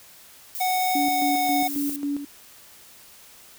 violet noise, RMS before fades -32 dBFS, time 0.55-1.96 s, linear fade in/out 0 ms
square tone with pitch glide, 740 to 734.9 Hz, F#5 to F#5, 0 to -12 cents, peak -22 dBFS, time 0.6-1.68 s, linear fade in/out 10 ms, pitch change -12 cents, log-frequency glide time 1.02-1.57 s
sine tone with tremolo, 285.6 Hz, D4, 48 cents flat, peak -23 dBFS, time 0.95-2.25 s, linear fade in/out 5 ms, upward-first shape square, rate 3.7 Hz, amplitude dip 60%
effects white hiss -49 dBFS RMS until 3.58 s

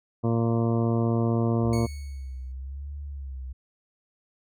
harmonic tone, 115.6 Hz, A#2, 14 cents flat, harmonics 1 / 2 / 3 / 4 / 5 / 6 / 8 / 9 / 10, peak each -24 / -26 / -30 / -32 / -36 / -36 / -42 / -41 / -44 dBFS, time 0.23-1.87 s, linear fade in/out 20 ms
sine tone with vibrato, 68 Hz, C#2, 33 cents flat, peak -33 dBFS, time 1.63-3.53 s, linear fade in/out 10 ms, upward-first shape sine, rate 0.93 Hz, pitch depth 100 cents each way
15% pulse tone with exponential decay, 2217 Hz, C#7, in tune, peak -30 dBFS, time 1.73-2.52 s, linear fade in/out 1 ms, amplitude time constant 170 ms
effects none

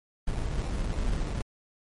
brown noise with sample-and-hold, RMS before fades -29 dBFS, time 0.27-1.42 s, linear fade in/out 5 ms, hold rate 1575 Hz, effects MP3 48 kbps

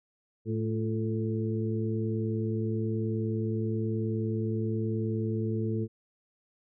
harmonic tone with a mistuned harmonic, 110 Hz, A2, in tune, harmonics 1 / 2 / 3 / 4, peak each -30 / -33 / -35 / -36 dBFS, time 0.45-5.88 s, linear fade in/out 50 ms, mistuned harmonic 3, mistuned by +57 cents, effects none

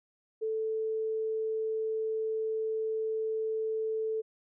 sine tone, 440 Hz, A4, in tune, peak -29 dBFS, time 0.41-4.22 s, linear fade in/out 20 ms, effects none

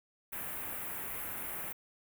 white band-stop noise, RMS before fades -40 dBFS, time 0.32-1.73 s, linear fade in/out 10 ms, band 2400 to 11000 Hz, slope 24 dB/octave, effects none

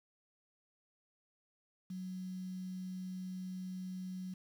sine tone with quantisation, 185 Hz, F#3, in tune, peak -40 dBFS, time 1.9-4.34 s, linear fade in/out 5 ms, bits 10, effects none

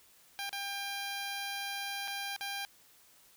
10% pulse tone with dropouts, 798 Hz, G5, 31 cents sharp, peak -28 dBFS, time 0.39-2.65 s, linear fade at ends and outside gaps 0 ms, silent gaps 0.494-0.529 / 2.076-2.08 / 2.363-2.409 s, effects white hiss -62 dBFS RMS until 3.36 s

